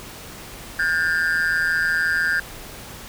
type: tone with amplitude modulation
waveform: triangle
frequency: 1601 Hz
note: G6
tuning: 36 cents sharp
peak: -12 dBFS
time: 0.79-2.4 s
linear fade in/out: 5 ms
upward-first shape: sine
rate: 166 Hz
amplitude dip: 100%
effects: pink hiss -38 dBFS RMS until 3.08 s